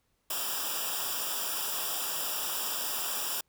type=noise with comb filter; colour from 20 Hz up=white; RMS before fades=-33 dBFS; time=0.3-3.41 s; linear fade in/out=5 ms; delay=0.47 ms; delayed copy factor=-1; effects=pink hiss -75 dBFS RMS until 3.48 s